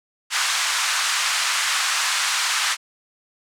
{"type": "band-pass noise", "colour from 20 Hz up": "pink", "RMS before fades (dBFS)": -22, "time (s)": [0.3, 2.77], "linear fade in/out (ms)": 50, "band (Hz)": [1100, 8800], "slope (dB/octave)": 24, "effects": []}